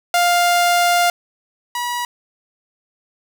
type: tone pair in turn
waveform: sawtooth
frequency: 701 / 968.2 Hz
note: F5 / B5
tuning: +6 / -35 cents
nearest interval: tritone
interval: 559 cents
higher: second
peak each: -9 / -17 dBFS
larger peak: first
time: 0.14-1.1 / 1.75-2.05 s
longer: first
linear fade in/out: 2 ms
effects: none